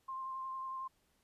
sine tone with vibrato, 1054 Hz, C6, 12 cents sharp, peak -39 dBFS, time 0.08-0.88 s, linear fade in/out 10 ms, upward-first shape sine, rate 11 Hz, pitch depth 15 cents each way, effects pink hiss -75 dBFS RMS until 1.23 s + resampled to 32000 Hz

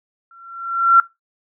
sine tone with exponential growth, 1363 Hz, F6, 43 cents flat, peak -4 dBFS, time 0.31-1 s, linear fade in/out 2 ms, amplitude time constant 150 ms, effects noise-tail reverb RT60 0.2 s tail -20 dB re dry

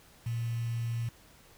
sine tone with quantisation, 116.54 Hz, A#2, in tune, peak -30 dBFS, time 0.26-1.09 s, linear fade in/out 5 ms, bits 8, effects pink hiss -58 dBFS RMS until 1.57 s

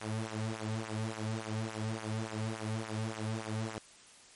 sawtooth tone with flanger, 110 Hz, A2, in tune, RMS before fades -37 dBFS, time 0.01-3.78 s, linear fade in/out 0 ms, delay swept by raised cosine 0.21 to 3.01 ms, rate 3.5 Hz, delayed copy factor -0.9, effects white hiss -57 dBFS RMS until 4.35 s + MP3 48 kbps

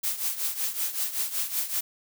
blue noise with tremolo, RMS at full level -26 dBFS, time 0.03-1.81 s, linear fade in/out 10 ms, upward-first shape triangle, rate 5.3 Hz, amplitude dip 80%, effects none

